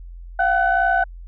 sine tone cluster, 696 / 759 / 1504 Hz, F5 / F#5 / F#6, -6 / +44 / +28 cents, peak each -19 dBFS, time 0.39-1.04 s, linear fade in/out 5 ms, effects tanh soft clip ceiling -7 dBFS + added 43 Hz sine -34 dBFS peak until 1.27 s

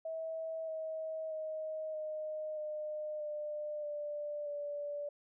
sine tone with pitch steps, 646 / 636.4 / 626.9 / 617.5 / 608.3 / 599.3 / 590.3 / 581.5 Hz, E5 / D#5 / D#5 / D#5 / D#5 / D5 / D5 / D5, -35 / +39 / +13 / -13 / -39 / +35 / +9 / -17 cents, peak -37 dBFS, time 0.05-5.09 s, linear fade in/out 5 ms, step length 630 ms, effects none

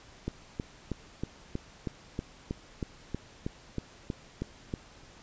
click train, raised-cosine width 3 ms, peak -19 dBFS, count 15, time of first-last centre 0.28-4.739 s, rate 3.14 Hz, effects pink hiss -54 dBFS RMS until 5.22 s + resampled to 16000 Hz

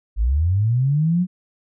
sine linear sweep, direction up, 48 to 186.1 Hz, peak -15 dBFS, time 0.16-1.27 s, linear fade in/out 50 ms, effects none

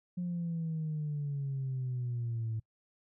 sine exponential sweep, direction down, 179.3 to 110 Hz, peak -31 dBFS, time 0.17-2.6 s, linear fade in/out 10 ms, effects noise-tail reverb RT60 0.1 s tail -26 dB re dry + tanh soft clip ceiling -29 dBFS

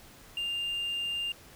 triangle tone, 2800 Hz, F7, 4 cents sharp, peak -28 dBFS, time 0.37-1.32 s, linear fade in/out 2 ms, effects tanh soft clip ceiling -24 dBFS + pink hiss -53 dBFS RMS until 1.55 s

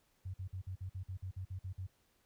sine tone bursts, 93.5 Hz, F#2, 19 cents sharp, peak -39 dBFS, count 12, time 0.25-1.869 s, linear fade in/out 10 ms, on 90 ms, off 49 ms, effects pink hiss -74 dBFS RMS until 2.25 s

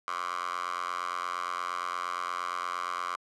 10% pulse tone with high-pass filter, 88.6 Hz, F2, 25 cents sharp, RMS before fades -34 dBFS, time 0.08-3.16 s, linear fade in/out 0 ms, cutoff 1100 Hz, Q 6.7, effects low-pass 8000 Hz 12 dB/octave

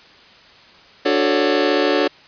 sawtooth chord, D major seventh, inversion none, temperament just, 293.7 / 367.1 / 440.5 / 550.6 Hz, D4 / F#4 / A4 / C#5, 0 / -14 / +2 / -12 cents, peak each -16 dBFS, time 1.05-2.08 s, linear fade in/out 10 ms, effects white hiss -46 dBFS RMS until 2.27 s + resampled to 11025 Hz

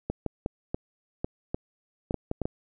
clicks, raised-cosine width 2 ms, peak -15 dBFS, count 11, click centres 0.1 / 0.263 / 0.461 / 0.745 / 1.245 / 1.545 / 2.109 / 2.143 / 2.314 / 2.417 / 2.455 s, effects none

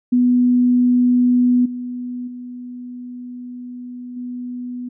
sine tone with level steps, 246.9 Hz, B3, in tune, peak -11 / -24 / -29 / -25 dBFS, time 0.12-4.89 s, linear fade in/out 10 ms, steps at 1.65 / 2.27 / 4.16 s, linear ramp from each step 10 ms, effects none

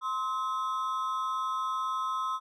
triangle ring-modulated tone, 1165 Hz, D6, 14 cents flat, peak -24 dBFS, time 0.01-2.4 s, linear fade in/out 50 ms, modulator 119 Hz, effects none

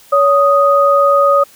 sine tone pair together, 563.9 / 1244.5 Hz, C#5 / D#6, +30 / 0 cents, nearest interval octave + major second, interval 1370 cents, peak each -10 dBFS, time 0.12-1.44 s, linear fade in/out 10 ms, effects white hiss -44 dBFS RMS until 1.55 s

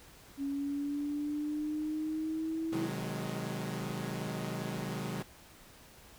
sine exponential sweep, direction up, 277.2 to 329.6 Hz, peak -32 dBFS, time 0.37-2.9 s, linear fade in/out 50 ms
sawtooth chord, Ab dominant seventh, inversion first, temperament equal with one note detuned, 127.68 / 155.56 / 185 / 207.7 Hz, C3 / Eb3 / Gb3 / Ab3, -42 / 0 / 0 / 0 cents, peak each -37 dBFS, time 2.72-5.23 s, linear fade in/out 10 ms
effects pink hiss -56 dBFS RMS until 6.18 s

